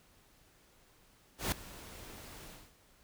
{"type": "noise with ADSR envelope", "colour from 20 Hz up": "pink", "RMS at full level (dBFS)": -31, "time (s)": [1.38, 2.74], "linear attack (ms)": 140, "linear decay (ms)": 4, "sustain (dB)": -19, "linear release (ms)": 270, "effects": ["pink hiss -65 dBFS RMS until 3.03 s"]}